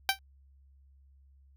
10% pulse tone with exponential decay, 779 Hz, G5, 11 cents flat, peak -12 dBFS, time 0.09-0.19 s, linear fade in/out 1 ms, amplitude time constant 20 ms, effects added 68 Hz sine -57 dBFS peak until 1.56 s

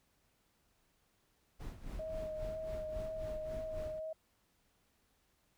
brown noise with tremolo, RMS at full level -43 dBFS, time 1.59-4 s, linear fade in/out 20 ms, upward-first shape sine, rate 3.7 Hz, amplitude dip 70%
sine tone with vibrato, 629 Hz, D#5, 19 cents sharp, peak -39 dBFS, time 1.99-4.13 s, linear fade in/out 5 ms, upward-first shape sine, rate 2 Hz, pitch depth 20 cents each way
effects pink hiss -75 dBFS RMS until 5.57 s

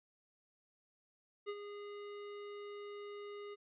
square tone with ADSR envelope, 410.3 Hz, G#4, 21 cents flat, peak -38 dBFS, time 1.46-3.56 s, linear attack 32 ms, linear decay 51 ms, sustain -8 dB, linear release 28 ms, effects resampled to 8000 Hz

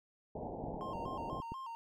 white low-pass noise, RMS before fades -43 dBFS, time 0.35-1.4 s, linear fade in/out 5 ms, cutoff 880 Hz, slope 96 dB/octave
clicks, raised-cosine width 3 ms, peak -30 dBFS, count 8, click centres 0.64 / 0.684 / 0.744 / 0.955 / 1.061 / 1.331 / 1.401 / 1.52 s
triangle tone with vibrato, 987.8 Hz, B5, in tune, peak -40 dBFS, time 0.81-1.75 s, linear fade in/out 0 ms, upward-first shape square, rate 4.1 Hz, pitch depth 120 cents each way
effects none

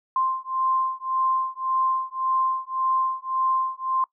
sine beating tone pair, 1046.5 / 1048.3 Hz, C6 / C6, 0 / +3 cents, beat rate 1.8 Hz, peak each -25 dBFS, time 0.16-4.04 s, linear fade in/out 2 ms, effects noise-tail reverb RT60 0.1 s tail -21 dB re dry

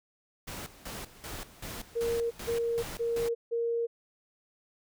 pink noise with tremolo, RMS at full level -40 dBFS, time 0.47-3.29 s, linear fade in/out 10 ms, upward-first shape square, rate 2.6 Hz, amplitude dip 80%
sine tone bursts, 466.2 Hz, A#4, in tune, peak -27 dBFS, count 4, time 1.95-3.87 s, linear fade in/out 20 ms, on 360 ms, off 160 ms
effects none

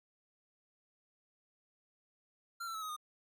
square tone with pitch steps, 1376 / 1336.8 / 1298.8 / 1261.8 / 1225.9 Hz, F6 / E6 / E6 / D#6 / D#6, -26 / +24 / -26 / +24 / -26 cents, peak -40 dBFS, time 2.6-2.965 s, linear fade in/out 10 ms, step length 73 ms, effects none

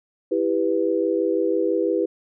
sine chord, E minor, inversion none, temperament just, 329.6 / 395.6 / 494.4 Hz, E4 / G4 / B4, 0 / +16 / +2 cents, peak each -23 dBFS, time 0.31-2.06 s, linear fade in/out 10 ms, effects none

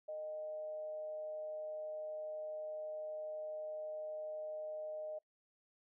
sine tone with amplitude modulation, 617 Hz, D#5, 15 cents flat, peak -39 dBFS, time 0.08-5.19 s, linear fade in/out 10 ms, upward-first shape sine, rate 173 Hz, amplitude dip 35%, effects noise-tail reverb RT60 0.1 s tail -25 dB re dry

